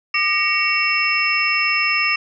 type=tone cluster; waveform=sine; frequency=1203 / 1886 / 2243 / 2723 / 5260 Hz; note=D6 / A#6 / C#7 / F7 / E8; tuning=+41 / +20 / +20 / -44 / -5 cents; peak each=-24 / -27 / -21 / -19 / -25 dBFS; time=0.14-2.16 s; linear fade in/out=5 ms; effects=none